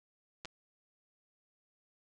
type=clicks; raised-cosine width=0.2 ms; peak=-26 dBFS; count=2; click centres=0.449 / 0.455 s; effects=resampled to 22050 Hz

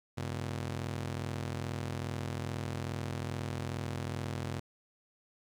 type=ring-modulated tone; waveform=sawtooth; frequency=116.54 Hz; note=A#2; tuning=in tune; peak=-28 dBFS; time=0.17-4.6 s; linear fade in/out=10 ms; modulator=21.2 Hz; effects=low-pass 10000 Hz 12 dB/octave + 10-bit

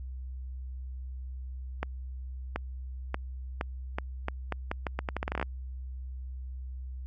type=accelerating click train; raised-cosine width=0.5 ms; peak=-15 dBFS; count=20; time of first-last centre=1.83-5.427 s; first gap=730 ms; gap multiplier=0.8; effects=added 64 Hz sine -36 dBFS peak until 7.06 s + MP3 64 kbps

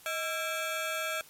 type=ring-modulated tone; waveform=20% pulse; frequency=987.8 Hz; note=B5; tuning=in tune; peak=-23 dBFS; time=0.06-1.21 s; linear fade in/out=0 ms; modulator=356 Hz; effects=white hiss -55 dBFS RMS until 1.29 s + MP3 64 kbps

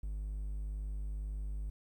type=tone; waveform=triangle; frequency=51 Hz; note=G#1; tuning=31 cents flat; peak=-34 dBFS; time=0.03-1.7 s; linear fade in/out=5 ms; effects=12-bit

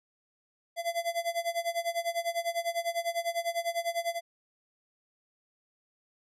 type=tone with tremolo; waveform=square; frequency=680 Hz; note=F5; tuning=46 cents flat; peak=-27 dBFS; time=0.76-4.21 s; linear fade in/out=50 ms; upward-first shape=sine; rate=10 Hz; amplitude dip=90%; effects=resampled to 32000 Hz

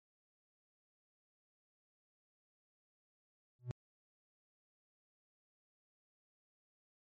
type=tone with exponential growth; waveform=triangle; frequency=123.47 Hz; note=B2; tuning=in tune; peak=-30 dBFS; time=3.59-3.71 s; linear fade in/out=0 ms; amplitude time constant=24 ms; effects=MP3 32 kbps

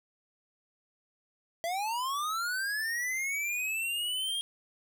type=linear sweep; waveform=square; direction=up; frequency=654 to 3247 Hz; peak=-31 dBFS; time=1.64-4.41 s; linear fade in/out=0 ms; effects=none

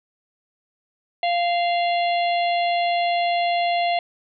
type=harmonic tone with a mistuned harmonic; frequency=695 Hz; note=F5; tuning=9 cents flat; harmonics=1 / 3 / 4 / 5 / 6; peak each=-19 / -29 / -31 / -33 / -35 dBFS; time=1.23-3.99 s; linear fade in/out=2 ms; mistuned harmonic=5; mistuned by=-43 cents; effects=none

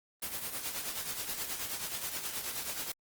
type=noise with tremolo; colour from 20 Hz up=white; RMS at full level=-35 dBFS; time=0.22-2.92 s; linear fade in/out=5 ms; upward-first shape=triangle; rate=9.4 Hz; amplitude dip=65%; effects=Opus 24 kbps

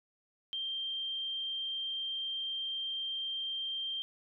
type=tone; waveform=sine; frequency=3166 Hz; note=G7; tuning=17 cents sharp; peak=-34 dBFS; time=0.53-4.02 s; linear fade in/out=0 ms; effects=none

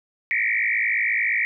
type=tone with frequency modulation; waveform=sine; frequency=2093 Hz; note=C7; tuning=in tune; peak=-19 dBFS; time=0.31-1.45 s; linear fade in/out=0 ms; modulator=54.3 Hz; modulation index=4.7; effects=none

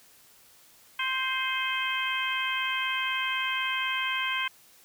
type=harmonic tone with a mistuned harmonic; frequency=524 Hz; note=C5; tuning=2 cents sharp; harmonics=2 / 3 / 4 / 5 / 6; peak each=-33 / -33 / -33 / -33 / -33 dBFS; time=0.99-4.48 s; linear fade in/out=5 ms; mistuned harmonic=5; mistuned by=-42 cents; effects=white hiss -57 dBFS RMS until 4.84 s

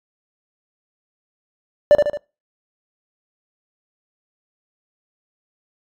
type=tone with echo; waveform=triangle; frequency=587.3 Hz; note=D5; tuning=in tune; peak=-3 dBFS; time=1.91-1.95 s; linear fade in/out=0 ms; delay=74 ms; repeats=3; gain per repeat=-6 dB; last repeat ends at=2.172 s; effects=noise-tail reverb RT60 0.3 s tail -23 dB re dry + tanh soft clip ceiling -1 dBFS

